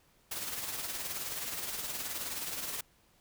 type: noise with tremolo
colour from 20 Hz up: white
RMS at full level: -36 dBFS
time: 0.31-2.81 s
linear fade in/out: 5 ms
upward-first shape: triangle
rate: 19 Hz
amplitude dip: 50%
effects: pink hiss -67 dBFS RMS until 3.2 s